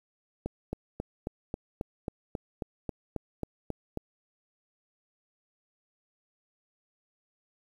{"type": "click train", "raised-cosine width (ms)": 2, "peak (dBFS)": -19, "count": 14, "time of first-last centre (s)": [0.46, 3.974], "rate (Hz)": 3.7, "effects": ["9-bit"]}